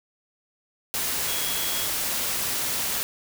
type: tone in noise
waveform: sine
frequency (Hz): 3322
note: G#7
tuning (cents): 0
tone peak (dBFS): -34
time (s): 1.28-1.86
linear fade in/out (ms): 0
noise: white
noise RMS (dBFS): -27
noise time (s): 0.94-3.03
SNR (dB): -10
effects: none